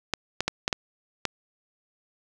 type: clicks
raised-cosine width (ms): 0.2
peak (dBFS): -7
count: 6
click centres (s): 0.137 / 0.406 / 0.48 / 0.679 / 0.728 / 1.253
effects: none